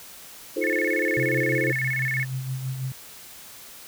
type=chord; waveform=sine; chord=F dominant seventh; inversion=third; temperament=just; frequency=314.3 / 349.2 / 436.5 / 523.8 Hz; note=Eb4 / F4 / A4 / C5; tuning=+18 / 0 / -14 / +2 cents; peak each=-29 dBFS; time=0.56-1.72 s; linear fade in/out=10 ms
type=tone with vibrato; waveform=sine; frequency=1975.5 Hz; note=B6; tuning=in tune; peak=-24 dBFS; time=0.61-2.25 s; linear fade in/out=20 ms; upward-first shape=square; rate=17 Hz; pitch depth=180 cents each way
type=tone with tremolo; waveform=sine; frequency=130.81 Hz; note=C3; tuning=in tune; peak=-25 dBFS; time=1.17-2.92 s; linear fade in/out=2 ms; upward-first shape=sine; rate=6.1 Hz; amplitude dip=50%
effects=white hiss -44 dBFS RMS until 3.87 s